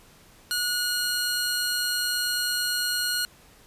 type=tone pair together; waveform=sawtooth; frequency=1454 / 4233 Hz; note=F#6 / C8; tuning=-31 / +19 cents; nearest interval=octave + tritone; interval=1850 cents; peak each=-24 dBFS; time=0.51-3.25 s; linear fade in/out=0 ms; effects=pink hiss -54 dBFS RMS until 3.66 s + resampled to 32000 Hz